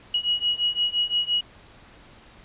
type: beating tone pair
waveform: sine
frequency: 2903 / 2908.8 Hz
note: F#7 / F#7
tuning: -34 / -30 cents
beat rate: 5.8 Hz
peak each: -25 / -24 dBFS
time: 0.14-1.41 s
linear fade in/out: 5 ms
effects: pink hiss -50 dBFS RMS until 2.44 s + resampled to 8000 Hz